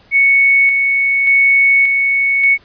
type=tone with tremolo; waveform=sine; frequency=2217 Hz; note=C#7; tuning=in tune; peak=-7 dBFS; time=0.11-2.58 s; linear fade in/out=50 ms; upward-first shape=square; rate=0.86 Hz; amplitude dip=35%; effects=pink hiss -48 dBFS RMS until 2.64 s + resampled to 11025 Hz